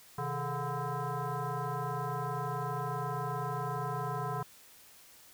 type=tone with frequency modulation; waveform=sine; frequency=444.3 Hz; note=A4; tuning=17 cents sharp; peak=-32 dBFS; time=0.18-4.43 s; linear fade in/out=5 ms; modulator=287 Hz; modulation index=2.9; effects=white hiss -57 dBFS RMS until 5.33 s